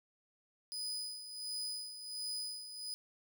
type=tone with tremolo; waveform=35% pulse; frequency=4978 Hz; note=D#8; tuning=in tune; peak=-36 dBFS; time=0.72-2.94 s; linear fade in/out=0 ms; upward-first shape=sine; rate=1.4 Hz; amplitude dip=65%; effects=none